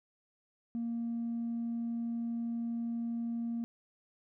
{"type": "tone with tanh clipping", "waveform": "triangle", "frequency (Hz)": 233.1, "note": "A#3", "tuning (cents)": 0, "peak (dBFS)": -33, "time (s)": [0.75, 3.64], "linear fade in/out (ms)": 0, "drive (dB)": 5, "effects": []}